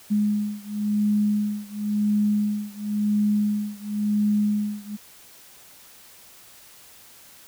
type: beating tone pair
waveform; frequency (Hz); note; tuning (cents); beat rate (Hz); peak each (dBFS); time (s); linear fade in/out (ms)
sine; 208.2 / 209.15; G#3 / G#3; +5 / +12; 0.95; -23 / -24; 0.1-4.97; 20
effects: white hiss -49 dBFS RMS until 7.47 s